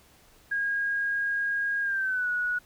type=tone with pitch glide; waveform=sine; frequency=1632 to 1462.4 Hz; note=G#6 to F#6; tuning=-31 to -21 cents; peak=-25 dBFS; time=0.51-2.59 s; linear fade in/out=10 ms; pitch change=-190 cents; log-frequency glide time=1.82-2.29 s; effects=pink hiss -58 dBFS RMS until 2.65 s